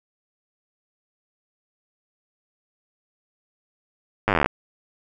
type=slowing click train; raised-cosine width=0.5 ms; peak=-4 dBFS; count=16; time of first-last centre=4.28-4.46 s; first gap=9 ms; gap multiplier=1.04; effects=none